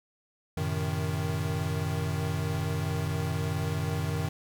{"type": "chord", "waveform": "square", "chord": "F# diminished seventh", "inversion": "none", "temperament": "equal with one note detuned", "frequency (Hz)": [92.5, 111.54, 130.81, 155.56], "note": ["F#2", "A2", "C3", "Eb3"], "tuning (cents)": [0, 24, 0, 0], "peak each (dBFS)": [-33, -38, -38, -32], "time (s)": [0.57, 4.29], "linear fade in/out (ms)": 5, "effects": []}